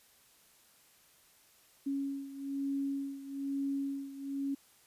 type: beating tone pair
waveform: sine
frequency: 276.3 / 277.4 Hz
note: C#4 / C#4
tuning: -6 / +1 cents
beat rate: 1.1 Hz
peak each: -35 / -39 dBFS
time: 1.86-4.55 s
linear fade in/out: 10 ms
effects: white hiss -64 dBFS RMS until 4.86 s + resampled to 32000 Hz